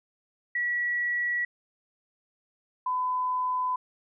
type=tone pair in turn; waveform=sine; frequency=1934 / 1007.2 Hz; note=B6 / B5; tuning=-37 / +34 cents; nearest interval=major seventh; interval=1129 cents; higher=first; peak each=-25 dBFS; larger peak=neither; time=0.55-1.45 / 2.86-3.76 s; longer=neither; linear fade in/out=5 ms; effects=none